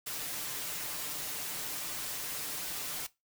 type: noise with comb filter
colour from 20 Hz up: white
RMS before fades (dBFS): -38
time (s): 0.06-3.07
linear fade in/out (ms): 10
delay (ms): 6.7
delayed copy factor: +0.7
effects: noise-tail reverb RT60 0.2 s tail -18 dB re dry